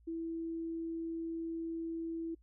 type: tone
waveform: sine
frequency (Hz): 329.6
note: E4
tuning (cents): 0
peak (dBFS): -36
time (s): 0.07-2.35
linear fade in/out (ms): 10
effects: noise-tail reverb RT60 0.1 s tail -26 dB re dry + added 57 Hz sine -61 dBFS peak until 2.42 s